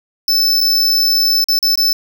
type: tone with dropouts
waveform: square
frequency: 5274 Hz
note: E8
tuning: in tune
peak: -11 dBFS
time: 0.28-1.93 s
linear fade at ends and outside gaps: 2 ms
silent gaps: 0.606-0.611 / 1.442-1.485 / 1.59-1.627 / 1.755-1.775 s
effects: none